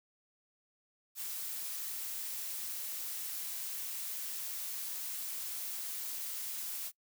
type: noise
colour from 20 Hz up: blue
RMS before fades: -40 dBFS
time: 1.15-6.92 s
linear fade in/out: 50 ms
effects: noise-tail reverb RT60 0.1 s tail -23 dB re dry